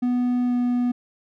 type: tone with pitch glide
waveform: triangle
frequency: 246.6 to 244.9 Hz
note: B3 to B3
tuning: -2 to -14 cents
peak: -17 dBFS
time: 0.02-0.92 s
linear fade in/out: 10 ms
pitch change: -12 cents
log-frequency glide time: 0.46-0.53 s
effects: none